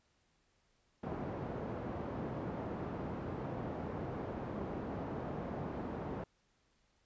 pink band-pass noise, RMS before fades -41 dBFS, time 1.03-6.24 s, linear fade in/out 5 ms, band 100 to 800 Hz, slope 12 dB/octave, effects pink hiss -75 dBFS RMS until 7.05 s + resampled to 16000 Hz

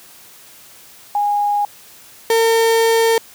sine / 35% pulse tone pair in turn, 822 / 454.5 Hz, G#5 / A#4, -18 / -44 cents, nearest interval minor seventh, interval 1026 cents, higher first, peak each -14 / -10 dBFS, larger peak second, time 1.15-1.65 / 2.3-3.18 s, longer second, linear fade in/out 2 ms, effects white hiss -43 dBFS RMS until 3.34 s + high-pass 60 Hz 12 dB/octave

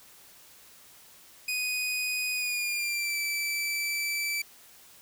sawtooth tone with pitch glide, 2489 to 2322 Hz, D#7 to D7, 0 to -20 cents, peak -25 dBFS, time 1.48-4.42 s, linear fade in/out 5 ms, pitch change -120 cents, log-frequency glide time 2.33-3.18 s, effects white hiss -54 dBFS RMS until 5.01 s

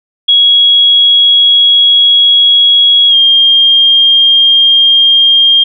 sine tone with pitch glide, 3322 to 3214 Hz, G#7 to G7, 0 to +43 cents, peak -3 dBFS, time 0.28-5.64 s, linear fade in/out 10 ms, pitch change -57 cents, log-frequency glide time 3.09-3.15 s, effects none

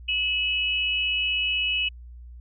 sine tone pair together, 2580 / 2944 Hz, E7 / F#7, -38 / -9 cents, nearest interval major second, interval 229 cents, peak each -25 dBFS, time 0.08-1.89 s, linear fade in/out 10 ms, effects added 60 Hz sine -40 dBFS peak until 2.4 s

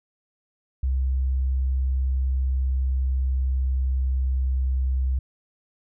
sine tone with pitch glide, 65.41 to 65 Hz, C2 to C2, 0 to -11 cents, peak -20 dBFS, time 0.83-5.19 s, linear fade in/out 5 ms, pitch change -11 cents, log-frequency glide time 2.2-4.65 s, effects none

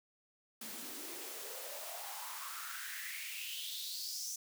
white noise with high-pass filter sweep, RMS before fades -44 dBFS, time 0.61-4.36 s, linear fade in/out 5 ms, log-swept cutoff 210 to 6200 Hz, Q 5.6, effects none

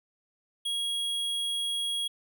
square tone, 3300 Hz, G#7, 12 cents flat, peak -29 dBFS, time 0.65-2.08 s, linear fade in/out 10 ms, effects none

